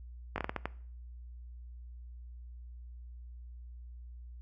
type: slowing click train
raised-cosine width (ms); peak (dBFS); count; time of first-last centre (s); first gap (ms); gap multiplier
0.5; -18; 7; 0.36-0.656; 20; 1.36
effects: noise-tail reverb RT60 0.5 s tail -19 dB re dry + added 60 Hz sine -45 dBFS peak until 4.41 s